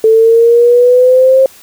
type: exponential sweep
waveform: sine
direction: up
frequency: 440 to 534 Hz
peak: -3 dBFS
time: 0.04-1.46 s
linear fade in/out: 2 ms
effects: white hiss -39 dBFS RMS until 1.62 s